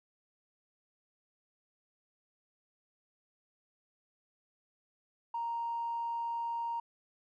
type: tone with tanh clipping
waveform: triangle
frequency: 932.3 Hz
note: A#5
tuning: in tune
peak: -33 dBFS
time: 5.34-6.8 s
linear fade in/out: 5 ms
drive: 4 dB
effects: none